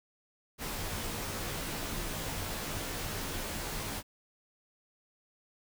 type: noise with comb filter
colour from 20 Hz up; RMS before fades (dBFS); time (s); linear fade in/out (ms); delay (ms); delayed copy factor
pink; -37; 0.58-4.03; 50; 16; -0.65
effects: none